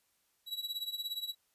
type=tone with tremolo; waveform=45% pulse; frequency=3909 Hz; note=B7; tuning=19 cents flat; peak=-33 dBFS; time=0.46-1.35 s; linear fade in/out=50 ms; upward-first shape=triangle; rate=17 Hz; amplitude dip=90%; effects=white hiss -75 dBFS RMS until 1.54 s + resampled to 32000 Hz